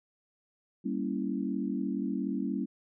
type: chord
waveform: sine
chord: G diminished seventh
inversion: none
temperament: equal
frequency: 196 / 233.1 / 277.2 / 329.6 Hz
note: G3 / Bb3 / Db4 / Fb4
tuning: 0 / 0 / 0 / 0 cents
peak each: -34 / -35 / -34 / -38 dBFS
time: 0.84-2.66 s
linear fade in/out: 20 ms
effects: none